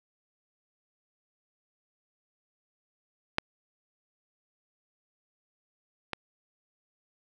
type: clicks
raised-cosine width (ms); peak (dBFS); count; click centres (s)
0.3; -8 / -15; 2; 3.384 / 6.133
effects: none